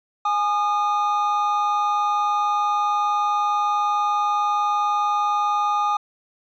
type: tone pair together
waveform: triangle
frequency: 830.6 / 1221.1 Hz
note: G#5 / D#6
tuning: 0 / -33 cents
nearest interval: perfect fifth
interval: 667 cents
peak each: -20 / -19 dBFS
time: 0.25-5.97 s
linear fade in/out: 5 ms
effects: resampled to 16000 Hz